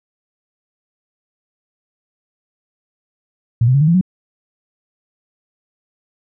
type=tone with pitch steps; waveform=sine; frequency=116.54 / 127.82 / 140.2 / 153.78 / 168.66 / 185 Hz; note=A#2 / C3 / C#3 / D#3 / E3 / F#3; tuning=0 / -40 / +20 / -20 / +40 / 0 cents; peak=-9 dBFS; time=3.61-4.012 s; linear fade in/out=5 ms; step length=67 ms; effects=none